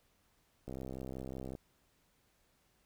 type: click train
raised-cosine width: 2 ms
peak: -30 dBFS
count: 58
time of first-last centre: 0.68-1.552 s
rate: 65.4 Hz
effects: pink hiss -73 dBFS RMS until 2.85 s